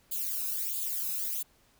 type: noise with flanger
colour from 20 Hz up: violet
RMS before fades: -33 dBFS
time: 0.11-1.43 s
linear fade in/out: 10 ms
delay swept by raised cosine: 0.26 to 0.79 ms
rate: 1.5 Hz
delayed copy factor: +0.8
effects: pink hiss -65 dBFS RMS until 1.79 s